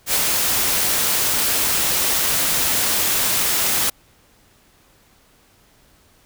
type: noise with ADSR envelope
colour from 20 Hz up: white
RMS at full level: -17 dBFS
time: 0.06-3.9 s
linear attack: 78 ms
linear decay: 26 ms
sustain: -2 dB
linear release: 6 ms
effects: pink hiss -55 dBFS RMS until 6.25 s